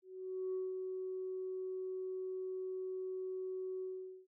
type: tone with ADSR envelope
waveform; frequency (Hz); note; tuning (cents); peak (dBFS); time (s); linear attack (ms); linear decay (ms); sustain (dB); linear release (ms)
sine; 373.7; F#4; +17; -34; 0.02-4.27; 520; 190; -4; 450
effects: tanh soft clip ceiling -32 dBFS